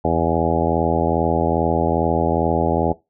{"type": "harmonic tone with a mistuned harmonic", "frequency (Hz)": 82.41, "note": "E2", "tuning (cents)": 0, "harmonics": [1, 2, 3, 4, 5, 6, 7, 8, 9, 10], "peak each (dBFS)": [-25, -25, -25, -25, -25, -25, -25, -25, -25, -25], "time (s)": [0.04, 2.93], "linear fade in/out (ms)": 10, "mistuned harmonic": 10, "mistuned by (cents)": 26, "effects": ["noise-tail reverb RT60 0.2 s tail -19 dB re dry"]}